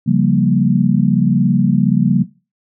sine chord, G half-diminished seventh, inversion second, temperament equal, 138.59 / 174.61 / 196 / 233.1 Hz, Db3 / F3 / G3 / Bb3, 0 / 0 / 0 / 0 cents, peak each -16 dBFS, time 0.06-2.24 s, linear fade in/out 20 ms, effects noise-tail reverb RT60 0.3 s tail -18 dB re dry

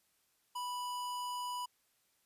square tone, 986 Hz, B5, 3 cents flat, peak -38 dBFS, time 0.55-1.66 s, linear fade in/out 10 ms, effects white hiss -75 dBFS RMS until 2.25 s + resampled to 32000 Hz

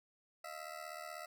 20% pulse ring-modulated tone, 659.3 Hz, E5, in tune, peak -37 dBFS, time 0.44-1.26 s, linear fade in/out 5 ms, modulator 38.1 Hz, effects none

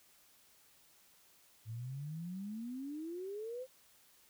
sine exponential sweep, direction up, 107.3 to 528 Hz, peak -40 dBFS, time 1.65-3.67 s, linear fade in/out 50 ms, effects white hiss -66 dBFS RMS until 4.29 s

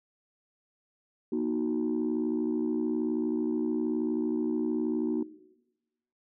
sine chord, D# minor, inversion second, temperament equal with one note detuned, 238.1 / 311.1 / 370 Hz, A#3 / D#4 / F#4, +37 / 0 / 0 cents, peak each -30 dBFS, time 1.32-5.23 s, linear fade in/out 5 ms, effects noise-tail reverb RT60 1.0 s tail -17 dB re dry + tanh soft clip ceiling -21 dBFS

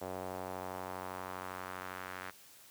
sawtooth tone with band-pass filter sweep, 92.5 Hz, F#2, in tune, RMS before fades -43 dBFS, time 0.01-2.31 s, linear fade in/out 10 ms, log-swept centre 640 to 1600 Hz, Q 1.6, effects white hiss -58 dBFS RMS until 2.7 s + high-pass 60 Hz 12 dB/octave

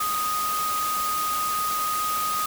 sine tone in noise, 1244.5 Hz, D#6, in tune, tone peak -24 dBFS, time 0-2.46 s, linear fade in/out 5 ms, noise white, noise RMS -31 dBFS, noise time 0-2.46 s, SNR +4 dB, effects none

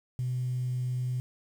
sine tone, 125.8 Hz, B2, 32 cents sharp, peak -27 dBFS, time 0.19-1.2 s, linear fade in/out 0 ms, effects tanh soft clip ceiling -24 dBFS + 9-bit

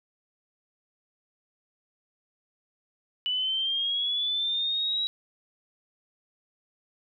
sine linear sweep, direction up, 2960 to 3883 Hz, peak -25 dBFS, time 3.26-5.07 s, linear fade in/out 0 ms, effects none

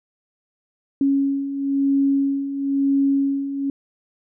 sine beating tone pair, 275.6 / 276.6 Hz, C#4 / C#4, -10 / -4 cents, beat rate 1 Hz, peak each -24 / -18 dBFS, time 1.01-3.7 s, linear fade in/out 2 ms, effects none

